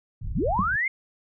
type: low-pass noise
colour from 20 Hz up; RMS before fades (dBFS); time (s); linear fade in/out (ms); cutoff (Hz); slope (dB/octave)
pink; -32; 0.21-0.76; 5; 120; 24
type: linear sweep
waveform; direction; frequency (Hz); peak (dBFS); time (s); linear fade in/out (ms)
sine; up; 89.4 to 2170; -22; 0.35-0.88; 5
type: tone with exponential decay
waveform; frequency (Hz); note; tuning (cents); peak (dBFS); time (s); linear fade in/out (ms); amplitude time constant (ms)
sine; 191.2; G3; -43; -17; 0.59-0.67; 0; 17
effects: none